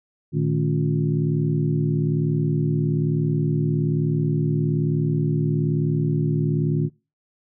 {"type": "tone cluster", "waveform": "sine", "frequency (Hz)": [113.2, 152.1, 213.2, 274.3, 355.3], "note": ["A2", "D#3", "G#3", "C#4", "F4"], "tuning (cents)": [50, -39, 46, -18, 30], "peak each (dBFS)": [-27, -20, -29, -29, -29], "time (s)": [0.32, 6.9], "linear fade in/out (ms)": 50, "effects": ["noise-tail reverb RT60 0.3 s tail -24 dB re dry"]}